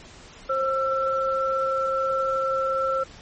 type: tone pair together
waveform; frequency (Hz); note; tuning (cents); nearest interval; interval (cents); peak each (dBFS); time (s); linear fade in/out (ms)
sine; 532 / 1340.6; C5 / E6; +29 / +29; octave + major third; 1600; -24; 0.49-3.04; 10
effects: pink hiss -46 dBFS RMS until 3.21 s + MP3 32 kbps